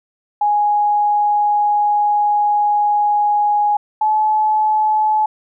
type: tone pair in turn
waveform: sine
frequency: 830.6 / 858.9 Hz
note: G#5 / A5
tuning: 0 / -42 cents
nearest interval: minor second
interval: 58 cents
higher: second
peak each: -12 dBFS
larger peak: neither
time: 0.41-3.77 / 4.01-5.26 s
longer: first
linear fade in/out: 5 ms
effects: none